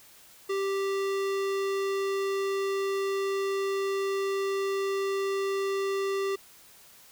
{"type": "tone with low-pass filter", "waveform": "square", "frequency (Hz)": 392, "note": "G4", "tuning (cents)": 0, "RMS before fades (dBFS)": -29, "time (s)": [0.49, 6.36], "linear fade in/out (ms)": 10, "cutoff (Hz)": 8000, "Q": 0.5, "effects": ["white hiss -54 dBFS RMS until 7.11 s"]}